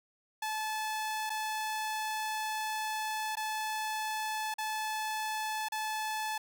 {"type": "tone with dropouts", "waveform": "sawtooth", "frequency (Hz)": 866, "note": "A5", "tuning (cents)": -28, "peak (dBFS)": -29, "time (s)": [0.42, 6.38], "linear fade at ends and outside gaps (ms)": 5, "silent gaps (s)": [[1.296, 1.301], [3.355, 3.369], [4.541, 4.583], [5.686, 5.72]], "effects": []}